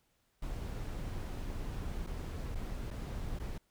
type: noise with dropouts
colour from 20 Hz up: brown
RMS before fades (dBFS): -39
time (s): 0.42-3.58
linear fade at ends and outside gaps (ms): 5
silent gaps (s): 2.066-2.07 / 2.549-2.553 / 2.906-2.91 / 3.39-3.398
effects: pink hiss -75 dBFS RMS until 3.7 s